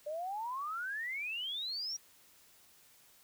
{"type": "exponential sweep", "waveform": "sine", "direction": "up", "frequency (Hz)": [582, 5780], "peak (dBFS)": -36, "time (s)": [0.06, 1.97], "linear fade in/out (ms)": 10, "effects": ["white hiss -63 dBFS RMS until 3.23 s"]}